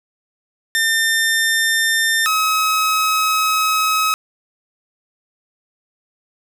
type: tone pair in turn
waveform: sawtooth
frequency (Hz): 1800 / 1277.2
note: A6 / D#6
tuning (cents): +39 / +45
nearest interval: tritone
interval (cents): 594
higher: first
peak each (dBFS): -11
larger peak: neither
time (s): 0.75-2.26 / 2.26-4.14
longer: second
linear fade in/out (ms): 0
effects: none